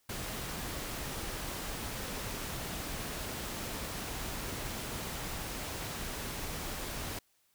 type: noise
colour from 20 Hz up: pink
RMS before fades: -39 dBFS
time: 0.09-7.19 s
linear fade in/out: 5 ms
effects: white hiss -72 dBFS RMS until 7.54 s